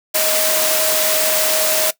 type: tone in noise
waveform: sine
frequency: 627 Hz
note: D#5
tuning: 13 cents sharp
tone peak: -21 dBFS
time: 0.14-1.91 s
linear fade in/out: 10 ms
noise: white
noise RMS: -17 dBFS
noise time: 0.14-1.91 s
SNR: -7 dB
effects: noise-tail reverb RT60 0.1 s tail -17 dB re dry + high-pass 300 Hz 12 dB/octave